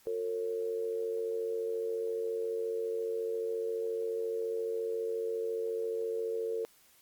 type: tone with amplitude modulation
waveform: sine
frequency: 453 Hz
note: A#4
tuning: 50 cents flat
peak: -28 dBFS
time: 0.07-6.65 s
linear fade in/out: 0 ms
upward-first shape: sine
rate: 94.4 Hz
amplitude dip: 70%
effects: white hiss -63 dBFS RMS until 7.01 s + Opus 48 kbps